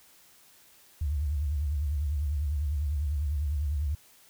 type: tone with vibrato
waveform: sine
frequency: 73.42 Hz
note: D2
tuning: in tune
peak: -26 dBFS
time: 1.01-3.95 s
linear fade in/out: 5 ms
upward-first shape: triangle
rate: 10 Hz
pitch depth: 160 cents each way
effects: white hiss -58 dBFS RMS until 4.29 s